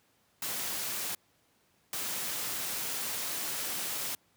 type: noise bursts at uneven times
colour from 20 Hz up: white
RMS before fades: -35 dBFS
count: 2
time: 0.42-1.15 / 1.93-4.15 s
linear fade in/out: 2 ms
effects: pink hiss -69 dBFS RMS until 4.36 s + high-pass 100 Hz 12 dB/octave